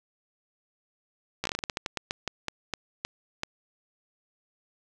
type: slowing click train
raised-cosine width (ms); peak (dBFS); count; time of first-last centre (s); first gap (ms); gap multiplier
0.2; -12; 18; 1.44-3.434; 14; 1.23
effects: none